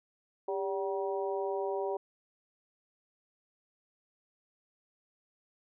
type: harmonic tone with a mistuned harmonic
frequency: 191.6 Hz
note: G3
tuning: 39 cents flat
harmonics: 2 / 3 / 4 / 5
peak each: -33 / -37 / -39 / -41 dBFS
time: 0.48-1.97 s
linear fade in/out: 5 ms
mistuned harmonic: 2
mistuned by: +60 cents
effects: none